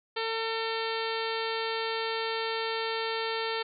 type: harmonic tone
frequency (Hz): 450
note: A4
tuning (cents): +39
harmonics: 1 / 2 / 3 / 4 / 5 / 6 / 7 / 8 / 9 / 10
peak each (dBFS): -33 / -36 / -38 / -39 / -40 / -41 / -41 / -42 / -43 / -43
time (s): 0.16-3.63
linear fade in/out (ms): 10
effects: none